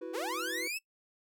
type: chord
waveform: triangle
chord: E suspended second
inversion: none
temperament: equal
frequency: 329.6 / 370 / 493.9 Hz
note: E4 / F#4 / B4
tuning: 0 / 0 / 0 cents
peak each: -40 dBFS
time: 0.01-0.68 s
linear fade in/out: 10 ms
type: linear sweep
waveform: sawtooth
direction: up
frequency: 347.6 to 2684 Hz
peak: -31 dBFS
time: 0.13-0.79 s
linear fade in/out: 20 ms
effects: noise-tail reverb RT60 0.1 s tail -22 dB re dry